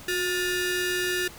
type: ring-modulated tone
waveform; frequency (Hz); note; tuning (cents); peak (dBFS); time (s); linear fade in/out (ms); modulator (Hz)
sawtooth; 1063; C6; +27; -18; 0.08-1.28; 5; 700
effects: pink hiss -45 dBFS RMS until 1.38 s